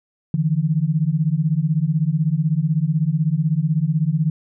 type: beating tone pair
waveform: sine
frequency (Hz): 148.7 / 164.7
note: D3 / E3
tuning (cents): +22 / -1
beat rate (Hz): 16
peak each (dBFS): -19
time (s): 0.34-4.3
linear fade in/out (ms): 2
effects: none